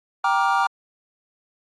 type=chord; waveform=triangle; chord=G minor seventh; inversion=none; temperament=just; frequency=784 / 940.8 / 1176 / 1411.2 Hz; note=G5 / Bb5 / D6 / F6; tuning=0 / +16 / +2 / +18 cents; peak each=-20 / -21 / -21 / -23 dBFS; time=0.24-0.67 s; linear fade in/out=5 ms; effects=AAC 32 kbps